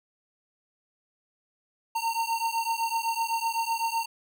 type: beating tone pair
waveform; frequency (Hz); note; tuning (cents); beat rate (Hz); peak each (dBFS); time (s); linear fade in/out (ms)
square; 910 / 917.9; A#5 / A#5; -42 / -27; 7.9; -30; 1.95-4.06; 10
effects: none